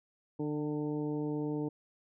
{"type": "harmonic tone with a mistuned harmonic", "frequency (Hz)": 149.4, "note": "D3", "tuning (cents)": 30, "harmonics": [1, 2, 3, 4, 5, 6], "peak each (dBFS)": [-38, -34, -38, -50, -52, -49], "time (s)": [0.39, 1.69], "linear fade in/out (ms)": 10, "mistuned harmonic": 5, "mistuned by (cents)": 22, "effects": []}